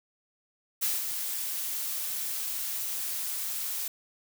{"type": "noise with ADSR envelope", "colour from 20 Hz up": "blue", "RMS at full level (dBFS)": -27, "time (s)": [0.81, 3.88], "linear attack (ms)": 21, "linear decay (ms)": 190, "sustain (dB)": -6, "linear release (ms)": 4, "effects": []}